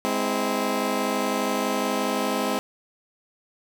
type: chord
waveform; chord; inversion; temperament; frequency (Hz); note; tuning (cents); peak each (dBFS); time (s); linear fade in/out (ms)
15% pulse; Ab augmented; none; just; 207.7 / 259.6 / 324.5; Ab3 / C4 / E4; 0 / -13 / -27; -21 / -20 / -25; 0.05-2.59; 0
effects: none